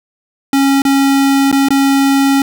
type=tone with dropouts; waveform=square; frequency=274.7 Hz; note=C#4; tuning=16 cents flat; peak=-9 dBFS; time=0.53-2.42 s; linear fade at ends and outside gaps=2 ms; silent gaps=0.82-0.851 / 1.515-1.526 / 1.686-1.705 s; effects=none